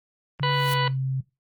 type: clicks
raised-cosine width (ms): 0.5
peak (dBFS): -22 / -26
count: 2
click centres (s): 0.397 / 0.495
type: tone with pitch glide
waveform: sine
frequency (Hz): 141.1 to 132.41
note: C#3 to C3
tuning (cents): +31 to +21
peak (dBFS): -23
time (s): 0.4-1.21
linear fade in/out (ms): 10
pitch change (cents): -110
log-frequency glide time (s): 0.51-0.95
type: harmonic tone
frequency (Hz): 494.1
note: B4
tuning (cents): +1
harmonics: 1 / 2 / 3 / 4 / 5 / 6 / 7 / 8 / 9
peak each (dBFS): -30 / -26 / -33 / -31 / -40 / -30 / -42 / -36 / -37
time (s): 0.43-0.88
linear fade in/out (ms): 2
type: noise with exponential growth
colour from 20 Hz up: white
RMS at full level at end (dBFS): -31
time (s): 0.43-0.74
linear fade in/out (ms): 5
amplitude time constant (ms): 66
effects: noise-tail reverb RT60 0.2 s tail -18 dB re dry + Opus 32 kbps